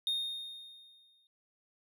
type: tone with exponential decay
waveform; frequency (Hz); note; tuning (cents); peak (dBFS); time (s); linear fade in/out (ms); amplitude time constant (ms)
triangle; 3687; A#7; -20; -27; 0.07-1.27; 1; 260
effects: none